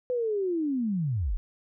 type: linear sweep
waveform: sine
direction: down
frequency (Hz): 507 to 30.87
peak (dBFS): -25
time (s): 0.1-1.37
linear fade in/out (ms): 0
effects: none